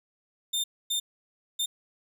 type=tone bursts at uneven times; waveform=sawtooth; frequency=3611 Hz; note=A7; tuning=44 cents sharp; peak=-23 dBFS; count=3; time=0.53-0.64 / 0.9-1 / 1.59-1.66 s; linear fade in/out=10 ms; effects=none